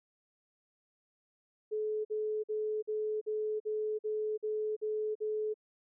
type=tone bursts; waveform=sine; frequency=429 Hz; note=A4; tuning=44 cents flat; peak=-31 dBFS; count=10; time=1.71-5.542 s; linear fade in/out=20 ms; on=340 ms; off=48 ms; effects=none